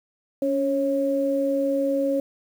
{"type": "tone pair together", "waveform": "sine", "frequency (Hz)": [280, 547.5], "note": ["C#4", "C#5"], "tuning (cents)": [18, -22], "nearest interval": "octave", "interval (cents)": 1160, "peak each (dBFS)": [-24, -22], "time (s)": [0.42, 2.2], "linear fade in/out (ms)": 2, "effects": ["8-bit"]}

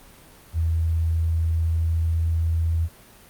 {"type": "tone with pitch glide", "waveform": "sine", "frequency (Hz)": [81.8, 82.32], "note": ["E2", "E2"], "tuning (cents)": [-13, -2], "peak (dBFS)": -19, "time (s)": [0.53, 2.89], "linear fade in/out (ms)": 50, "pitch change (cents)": 11, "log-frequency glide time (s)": [1.07, 2.7], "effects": ["pink hiss -49 dBFS RMS until 3.29 s", "Opus 32 kbps"]}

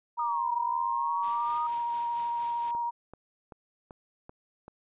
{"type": "tone with vibrato", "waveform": "sine", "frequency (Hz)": 944, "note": "A#5", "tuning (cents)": 22, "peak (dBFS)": -28, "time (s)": [0.17, 2.91], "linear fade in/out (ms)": 20, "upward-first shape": "sine", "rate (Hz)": 13, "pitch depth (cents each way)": 9}
{"type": "linear two-way sweep", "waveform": "sine", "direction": "down then up", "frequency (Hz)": [1244.5, 961, 1244.5], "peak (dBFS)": -31, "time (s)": [0.19, 1.67], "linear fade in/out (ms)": 5, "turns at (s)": 0.53}
{"type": "noise with tremolo", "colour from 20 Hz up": "white", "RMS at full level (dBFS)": -45, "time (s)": [1.23, 2.71], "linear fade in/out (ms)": 0, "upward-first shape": "sine", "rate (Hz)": 4.3, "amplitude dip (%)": 50}
{"type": "click train", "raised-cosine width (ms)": 1, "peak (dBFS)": -31, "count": 6, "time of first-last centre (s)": [2.75, 4.681], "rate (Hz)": 2.59}
{"effects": ["resampled to 8000 Hz"]}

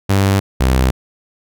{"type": "tone pair in turn", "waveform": "sawtooth", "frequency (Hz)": [98, 64.58], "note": ["G2", "C2"], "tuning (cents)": [0, -22], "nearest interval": "perfect fifth", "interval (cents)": 722, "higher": "first", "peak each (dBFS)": -7, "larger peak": "neither", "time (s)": [[0.09, 0.4], [0.6, 0.91]], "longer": "neither", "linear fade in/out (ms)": 10, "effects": []}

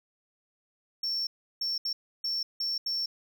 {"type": "tone bursts at uneven times", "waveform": "triangle", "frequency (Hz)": 5440, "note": "F8", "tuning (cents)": -46, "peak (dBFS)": -27, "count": 6, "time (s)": [[1.03, 1.27], [1.61, 1.78], [1.85, 1.93], [2.24, 2.43], [2.6, 2.78], [2.86, 3.06]], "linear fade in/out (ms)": 5, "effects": []}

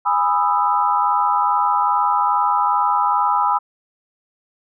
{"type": "chord", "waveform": "sine", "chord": "E major seventh", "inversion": "first", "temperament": "just", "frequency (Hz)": [824.1, 988.9, 1236.1, 1318.5], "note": ["G#5", "B5", "D#6", "E6"], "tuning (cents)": [-14, 2, -12, 0], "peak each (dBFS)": [-20, -18, -22, -22], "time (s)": [0.05, 3.59], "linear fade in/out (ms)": 20, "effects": []}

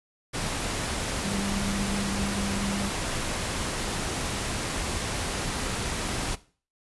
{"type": "tone in noise", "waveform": "sine", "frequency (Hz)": 199, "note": "G3", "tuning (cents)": 26, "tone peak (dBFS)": -30, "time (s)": [1.23, 2.9], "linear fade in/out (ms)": 20, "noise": "pink", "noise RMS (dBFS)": -30, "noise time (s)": [0.33, 6.36], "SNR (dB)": -3, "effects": ["noise-tail reverb RT60 0.4 s tail -18 dB re dry", "resampled to 24000 Hz"]}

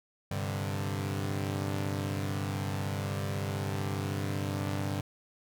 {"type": "chord", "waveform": "sawtooth", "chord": "G suspended fourth", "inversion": "none", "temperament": "equal", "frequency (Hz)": [98, 130.81, 146.83], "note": ["G2", "C3", "D3"], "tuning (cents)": [0, 0, 0], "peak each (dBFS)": [-29, -35, -33], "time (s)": [0.31, 5.01], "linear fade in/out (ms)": 5, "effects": []}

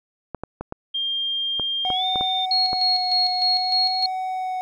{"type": "clicks", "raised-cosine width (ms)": 1, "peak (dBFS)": -15, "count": 9, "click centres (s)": [0.347, 0.436, 0.61, 0.724, 1.597, 1.903, 2.158, 2.21, 2.731]}
{"type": "tone with pitch glide", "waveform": "sine", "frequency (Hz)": [3200, 3613], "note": ["G7", "A7"], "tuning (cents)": [35, 45], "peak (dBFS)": -22, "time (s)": [0.94, 2.46], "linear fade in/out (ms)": 10, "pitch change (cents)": 210, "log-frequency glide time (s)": [1.91, 2.05]}
{"type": "tone with vibrato", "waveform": "triangle", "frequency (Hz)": 740, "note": "F#5", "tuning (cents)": 0, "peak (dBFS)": -22, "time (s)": [1.85, 4.61], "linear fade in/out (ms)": 0, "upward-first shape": "sine", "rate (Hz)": 0.54, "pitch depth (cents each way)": 21}
{"type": "tone with tremolo", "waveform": "sine", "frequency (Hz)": 4300, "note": "C8", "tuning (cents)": 47, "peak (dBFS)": -17, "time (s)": [2.51, 4.06], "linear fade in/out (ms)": 2, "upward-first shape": "square", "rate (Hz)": 3.3, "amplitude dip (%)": 50}
{"effects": []}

